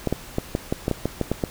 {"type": "clicks", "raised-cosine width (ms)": 2, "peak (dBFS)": -8, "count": 11, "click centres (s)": [0.073, 0.126, 0.384, 0.551, 0.725, 0.881, 0.913, 1.056, 1.213, 1.316, 1.438], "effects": ["pink hiss -41 dBFS RMS until 1.5 s"]}